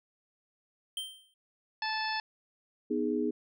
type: tone with exponential decay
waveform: square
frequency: 3136 Hz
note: G7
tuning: in tune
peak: -32 dBFS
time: 0.97-1.34 s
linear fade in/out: 2 ms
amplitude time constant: 80 ms
type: harmonic tone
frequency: 874 Hz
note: A5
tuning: 12 cents flat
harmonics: 1 / 2 / 3 / 4 / 5 / 6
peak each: -34 / -36 / -40 / -44 / -40 / -40 dBFS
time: 1.82-2.2 s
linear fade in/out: 2 ms
type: chord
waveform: sine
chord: G# minor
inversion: first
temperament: equal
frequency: 246.9 / 311.1 / 415.3 Hz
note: B3 / D#4 / G#4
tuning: 0 / 0 / 0 cents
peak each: -32 dBFS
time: 2.9-3.31 s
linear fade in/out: 10 ms
effects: none